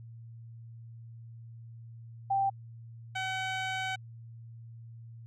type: tone pair in turn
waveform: sine / 15% pulse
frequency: 784 / 757.7 Hz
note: G5 / F#5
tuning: 0 / +41 cents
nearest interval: minor second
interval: 59 cents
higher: first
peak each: -25 dBFS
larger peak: neither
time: 2.3-2.5 / 3.15-3.96 s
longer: second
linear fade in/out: 10 ms
effects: added 115 Hz sine -45 dBFS peak until 5.26 s + low-pass 5000 Hz 12 dB/octave